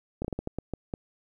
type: slowing click train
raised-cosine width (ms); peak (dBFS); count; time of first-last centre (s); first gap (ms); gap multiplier
2; -18; 9; 0.22-0.938; 26; 1.34
effects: 10-bit